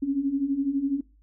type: beating tone pair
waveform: sine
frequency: 268 / 280 Hz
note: C4 / C#4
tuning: +42 / +18 cents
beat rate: 12 Hz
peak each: -29 / -24 dBFS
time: 0.02-1.01 s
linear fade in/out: 10 ms
effects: noise-tail reverb RT60 0.3 s tail -21 dB re dry + added 51 Hz sine -55 dBFS peak until 1.22 s